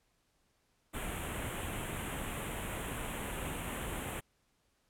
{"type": "band-stop noise", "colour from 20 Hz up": "pink", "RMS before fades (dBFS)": -39, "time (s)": [0.93, 4.21], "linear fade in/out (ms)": 20, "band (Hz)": [3300, 7600], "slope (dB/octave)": 48, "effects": ["pink hiss -75 dBFS RMS until 4.89 s", "low-pass 12000 Hz 12 dB/octave"]}